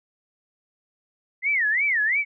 sine tone with vibrato, 1978 Hz, B6, 2 cents sharp, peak -19 dBFS, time 1.42-2.25 s, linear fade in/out 50 ms, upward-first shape sine, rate 2.9 Hz, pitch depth 280 cents each way, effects none

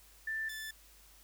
sine / sawtooth tone pair in turn, 1772 / 1752.7 Hz, A6 / A6, +12 / -7 cents, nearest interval unison, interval 19 cents, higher first, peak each -34 / -37 dBFS, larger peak first, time 0.27-0.49 / 0.49-0.71 s, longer neither, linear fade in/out 5 ms, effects added 50 Hz sine -62 dBFS peak until 1.23 s + white hiss -61 dBFS RMS until 1.23 s

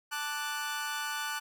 sawtooth chord, D major, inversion second, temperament equal, 880 / 1174.7 / 1480 Hz, A5 / D6 / F#6, 0 / 0 / 0 cents, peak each -35 / -36 / -32 dBFS, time 0.11-1.4 s, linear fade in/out 20 ms, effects none

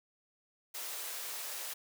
white high-pass noise, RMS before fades -41 dBFS, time 0.74-1.74 s, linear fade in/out 10 ms, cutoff 410 Hz, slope 24 dB/octave, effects none

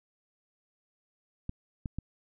clicks, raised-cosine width 5 ms, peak -22 dBFS, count 3, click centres 1.494 / 1.858 / 1.986 s, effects none

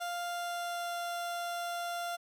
30% pulse tone with pitch glide, 698.5 to 693.7 Hz, F5 to F5, 0 to -12 cents, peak -32 dBFS, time 0-2.17 s, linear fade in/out 20 ms, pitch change -12 cents, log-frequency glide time 0.24-0.95 s, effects none

